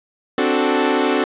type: chord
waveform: sawtooth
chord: D dominant seventh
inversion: third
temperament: equal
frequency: 261.6 / 293.7 / 370 / 440 Hz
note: C4 / D4 / F#4 / A4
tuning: 0 / 0 / 0 / 0 cents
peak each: -17 dBFS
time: 0.38-1.24 s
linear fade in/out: 2 ms
effects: resampled to 8000 Hz + 8-bit